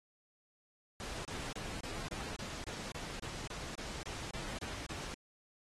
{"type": "noise bursts", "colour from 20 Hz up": "pink", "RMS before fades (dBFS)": -43, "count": 15, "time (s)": [1, 5.142], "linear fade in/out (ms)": 0, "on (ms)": 250, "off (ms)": 28, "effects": ["low-pass 8000 Hz 12 dB/octave", "AAC 32 kbps"]}